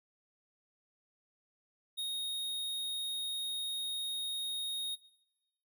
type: tone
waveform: square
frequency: 3729 Hz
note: A#7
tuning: in tune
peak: -35 dBFS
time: 1.97-4.96 s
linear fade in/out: 20 ms
effects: noise-tail reverb RT60 1.0 s tail -19 dB re dry